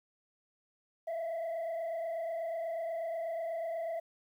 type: tone with frequency modulation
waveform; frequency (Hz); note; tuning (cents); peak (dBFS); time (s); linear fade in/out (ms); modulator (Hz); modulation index
sine; 664; E5; +12; -31; 1.07-4; 10; 28.2; 0.72
effects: tanh soft clip ceiling -33 dBFS + 11-bit